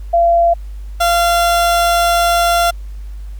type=tone pair in turn; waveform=sine / 30% pulse; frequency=683 / 688.5 Hz; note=F5 / F5; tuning=-39 / -25 cents; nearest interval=unison; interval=14 cents; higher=second; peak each=-8 dBFS; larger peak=neither; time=0.13-0.54 / 1-2.71 s; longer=second; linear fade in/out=10 ms; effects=added 50 Hz sine -25 dBFS peak until 3.39 s + pink hiss -51 dBFS RMS until 3.39 s